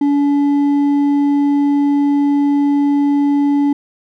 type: tone with hard clipping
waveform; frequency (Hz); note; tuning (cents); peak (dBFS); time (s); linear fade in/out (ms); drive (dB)
sine; 285.5; D4; -49; -12; 0.01-3.73; 5; 4
effects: none